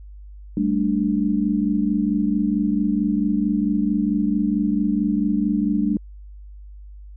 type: chord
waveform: sine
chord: G suspended second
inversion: none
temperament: just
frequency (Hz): 196 / 220.5 / 294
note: G3 / A3 / D4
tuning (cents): 0 / +4 / +2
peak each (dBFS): -22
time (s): 0.57-5.97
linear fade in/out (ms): 2
effects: added 50 Hz sine -37 dBFS peak until 7.16 s